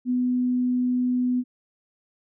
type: tone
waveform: sine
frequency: 249.3 Hz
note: B3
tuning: 16 cents sharp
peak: -20 dBFS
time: 0.05-1.44 s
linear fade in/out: 50 ms
effects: none